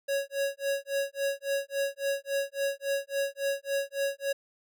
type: tone with tremolo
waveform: square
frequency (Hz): 554.4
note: C#5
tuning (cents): 0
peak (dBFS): -26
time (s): 0.08-4.33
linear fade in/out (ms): 10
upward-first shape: sine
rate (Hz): 3.6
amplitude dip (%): 100
effects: none